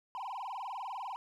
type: tone with vibrato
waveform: triangle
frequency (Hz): 888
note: A5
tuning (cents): +16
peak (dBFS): -36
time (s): 0.15-1.16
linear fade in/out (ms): 0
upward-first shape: sine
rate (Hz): 20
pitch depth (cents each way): 280
effects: none